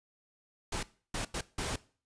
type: noise bursts at uneven times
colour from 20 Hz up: pink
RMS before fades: -35 dBFS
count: 4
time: 0.72-0.83 / 1.14-1.25 / 1.34-1.41 / 1.58-1.76 s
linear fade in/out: 5 ms
effects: noise-tail reverb RT60 0.4 s tail -19 dB re dry + resampled to 22050 Hz